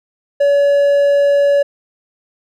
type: tone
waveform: triangle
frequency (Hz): 568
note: C#5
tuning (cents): +42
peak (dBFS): -7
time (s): 0.4-1.63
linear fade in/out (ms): 10
effects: none